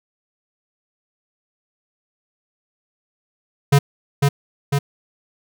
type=tone with echo; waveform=square; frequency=141.2 Hz; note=C#3; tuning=32 cents sharp; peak=-10 dBFS; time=3.72-3.79 s; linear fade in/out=10 ms; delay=500 ms; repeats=2; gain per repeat=-3 dB; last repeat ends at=4.79 s; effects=none